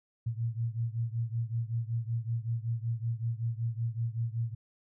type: beating tone pair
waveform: sine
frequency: 113.7 / 119 Hz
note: A#2 / A#2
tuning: -43 / +36 cents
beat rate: 5.3 Hz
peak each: -32 / -34 dBFS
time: 0.26-4.55 s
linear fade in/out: 10 ms
effects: none